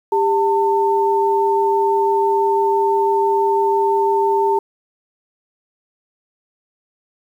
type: tone pair together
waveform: sine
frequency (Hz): 397.8 / 897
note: G4 / A5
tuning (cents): +25 / +33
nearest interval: octave + major second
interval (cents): 1408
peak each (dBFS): -16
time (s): 0.12-4.59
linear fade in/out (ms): 5
effects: 8-bit